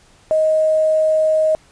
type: tone with quantisation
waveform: sine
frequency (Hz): 627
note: D#5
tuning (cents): +13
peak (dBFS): -12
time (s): 0.31-1.55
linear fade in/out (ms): 0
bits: 6
effects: pink hiss -51 dBFS RMS until 1.71 s + resampled to 22050 Hz